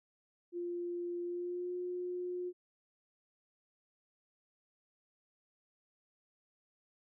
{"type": "tone with pitch glide", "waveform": "sine", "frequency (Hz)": [349, 358.4], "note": ["F4", "F4"], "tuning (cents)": [-1, 45], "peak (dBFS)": -36, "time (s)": [0.52, 2.53], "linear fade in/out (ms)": 50, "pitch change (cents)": 46, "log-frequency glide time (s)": [1.23, 1.74], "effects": []}